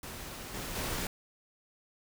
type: noise with level steps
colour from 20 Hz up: pink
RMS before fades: -43 / -39 / -35 dBFS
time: 0.03-1.07 s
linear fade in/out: 2 ms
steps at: 0.54 / 0.75 s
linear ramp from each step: 5 ms
effects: none